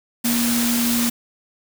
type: tone in noise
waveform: sine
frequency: 237 Hz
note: A#3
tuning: 29 cents sharp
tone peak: -19 dBFS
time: 0.24-1.1 s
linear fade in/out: 10 ms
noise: white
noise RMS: -23 dBFS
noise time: 0.24-1.1 s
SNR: +1 dB
effects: none